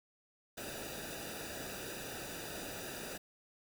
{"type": "noise with comb filter", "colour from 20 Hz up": "pink", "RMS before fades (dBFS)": -44, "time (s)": [0.57, 3.18], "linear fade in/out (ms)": 10, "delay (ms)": 0.93, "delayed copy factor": -0.75, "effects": []}